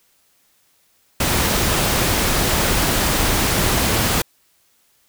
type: noise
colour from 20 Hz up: pink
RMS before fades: -18 dBFS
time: 1.2-4.22 s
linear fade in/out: 5 ms
effects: white hiss -60 dBFS RMS until 5.08 s